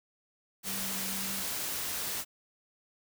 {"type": "tone in noise", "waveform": "sine", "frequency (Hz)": 193.1, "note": "G3", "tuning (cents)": -26, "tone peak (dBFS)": -42, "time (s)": [0.64, 1.45], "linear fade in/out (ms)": 50, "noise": "white", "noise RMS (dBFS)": -35, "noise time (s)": [0.63, 2.25], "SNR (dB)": -10, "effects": []}